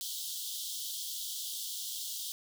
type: high-pass noise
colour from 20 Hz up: pink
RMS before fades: -39 dBFS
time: 0.01-2.32 s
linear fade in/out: 0 ms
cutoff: 3100 Hz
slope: 96 dB/octave
effects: none